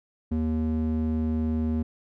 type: tone with band-pass filter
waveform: square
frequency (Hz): 78.7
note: D#2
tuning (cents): +20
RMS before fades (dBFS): -26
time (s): 0.31-1.83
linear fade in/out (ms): 10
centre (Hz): 190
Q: 3
effects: none